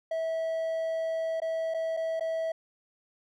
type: tone with dropouts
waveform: triangle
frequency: 650 Hz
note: E5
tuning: 24 cents flat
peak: -26 dBFS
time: 0.11-2.52 s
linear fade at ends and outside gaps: 5 ms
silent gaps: 1.402-1.418 / 1.74-1.744 / 1.968-1.971 / 2.197-2.207 s
effects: none